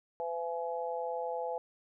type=harmonic tone; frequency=168.6 Hz; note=E3; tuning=39 cents sharp; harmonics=3 / 4 / 5; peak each=-36 / -39 / -38 dBFS; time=0.2-1.58 s; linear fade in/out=0 ms; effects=none